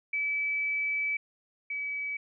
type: tone pair in turn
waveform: sine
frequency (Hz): 2300 / 2285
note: D7 / D7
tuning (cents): -37 / -48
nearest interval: unison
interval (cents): 11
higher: first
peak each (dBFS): -27 / -31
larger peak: first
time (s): 0.13-1.17 / 1.7-2.17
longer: first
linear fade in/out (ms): 5
effects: none